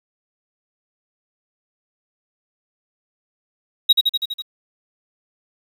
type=tone with echo; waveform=triangle; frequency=3815 Hz; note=A#7; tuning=39 cents sharp; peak=-6 dBFS; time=3.89-3.93 s; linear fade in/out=10 ms; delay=82 ms; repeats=6; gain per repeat=-3 dB; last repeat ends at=4.422 s; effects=8-bit